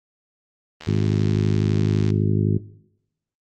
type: click train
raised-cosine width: 0.2 ms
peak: -19 dBFS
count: 102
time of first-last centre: 0.81-2.103 s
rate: 78.1 Hz
type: harmonic tone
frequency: 51.91 Hz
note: G#1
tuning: in tune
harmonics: 2 / 3 / 4 / 5 / 6 / 7 / 8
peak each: -21 / -23 / -25 / -30 / -32 / -29 / -34 dBFS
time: 0.87-2.58 s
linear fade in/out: 5 ms
effects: noise-tail reverb RT60 0.8 s tail -19 dB re dry + Opus 24 kbps